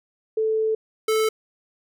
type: tone pair in turn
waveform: sine / square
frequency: 439 / 437.5 Hz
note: A4 / A4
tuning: -4 / -10 cents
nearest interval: unison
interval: 6 cents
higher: first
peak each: -19 dBFS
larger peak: neither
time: 0.37-0.75 / 1.08-1.29 s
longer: first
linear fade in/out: 5 ms
effects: none